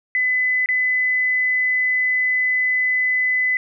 sine tone with dropouts, 2010 Hz, B6, 30 cents sharp, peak -16 dBFS, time 0.15-3.57 s, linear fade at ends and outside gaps 1 ms, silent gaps 0.66-0.688 s, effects none

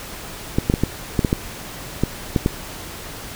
clicks, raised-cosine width 3 ms, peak -3 dBFS, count 10, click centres 0.585 / 0.699 / 0.739 / 0.836 / 1.192 / 1.248 / 1.329 / 2.036 / 2.362 / 2.461 s, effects pink hiss -34 dBFS RMS until 3.35 s

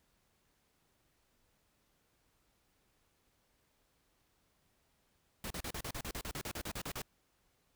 pink noise bursts, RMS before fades -41 dBFS, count 16, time 5.44-7.019 s, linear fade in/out 2 ms, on 64 ms, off 37 ms, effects pink hiss -75 dBFS RMS until 7.75 s

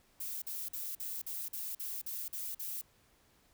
violet noise bursts, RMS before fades -40 dBFS, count 10, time 0.2-2.814 s, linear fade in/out 5 ms, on 220 ms, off 46 ms, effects pink hiss -68 dBFS RMS until 3.53 s

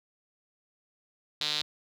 sawtooth tone with band-pass filter, 150 Hz, D3, 37 cents sharp, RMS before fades -31 dBFS, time 1.41-1.62 s, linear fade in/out 2 ms, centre 3900 Hz, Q 5.2, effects none

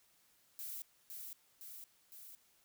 violet noise with echo, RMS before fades -45 dBFS, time 0.59-0.82 s, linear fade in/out 0 ms, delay 510 ms, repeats 3, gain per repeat -3 dB, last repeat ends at 2.35 s, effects white hiss -71 dBFS RMS until 2.64 s

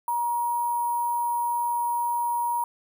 sine tone with sample-and-hold, 951 Hz, A#5, 34 cents sharp, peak -23 dBFS, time 0.08-2.64 s, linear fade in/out 2 ms, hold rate 11025 Hz, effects none

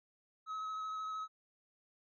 triangle tone with vibrato, 1282 Hz, E6, 49 cents flat, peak -36 dBFS, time 0.46-1.28 s, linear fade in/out 50 ms, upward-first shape triangle, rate 13 Hz, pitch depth 15 cents each way, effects MP3 32 kbps

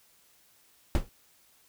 brown noise with exponential decay, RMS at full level -18 dBFS, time 0.95-1.09 s, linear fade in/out 1 ms, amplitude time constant 29 ms, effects white hiss -63 dBFS RMS until 1.68 s

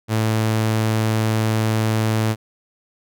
sawtooth tone, 110 Hz, A2, in tune, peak -13 dBFS, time 0.08-2.36 s, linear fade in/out 50 ms, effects none

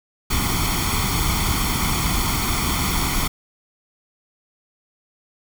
pink noise with comb filter, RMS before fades -21 dBFS, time 0.3-3.28 s, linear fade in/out 10 ms, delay 0.9 ms, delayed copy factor +0.75, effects none

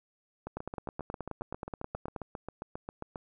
two click trains, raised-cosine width 1 ms, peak -22 / -24 dBFS, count 16 / 21, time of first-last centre 0.57-2.162 / 0.47-3.158 s, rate 9.42 / 7.44 Hz, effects none

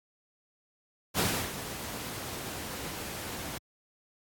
pink noise with ADSR envelope, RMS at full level -26 dBFS, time 1.14-3.58 s, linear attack 46 ms, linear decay 320 ms, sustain -12 dB, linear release 5 ms, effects high-pass 80 Hz 12 dB/octave + AAC 64 kbps

